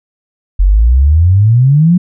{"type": "exponential sweep", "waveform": "sine", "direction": "up", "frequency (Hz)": [44.03, 184.1], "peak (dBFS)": -4, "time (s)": [0.59, 1.98], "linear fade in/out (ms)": 10, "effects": []}